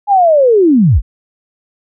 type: linear sweep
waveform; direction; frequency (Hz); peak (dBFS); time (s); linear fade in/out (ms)
sine; down; 838 to 31.21; -5; 0.07-1.02; 50
effects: none